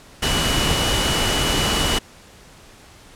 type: tone in noise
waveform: sine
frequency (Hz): 2946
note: F#7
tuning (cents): -8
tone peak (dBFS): -24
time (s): 0.22-1.99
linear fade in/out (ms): 10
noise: pink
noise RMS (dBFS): -20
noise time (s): 0.22-1.99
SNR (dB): -7
effects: pink hiss -46 dBFS RMS until 3.15 s + low-pass 10000 Hz 12 dB/octave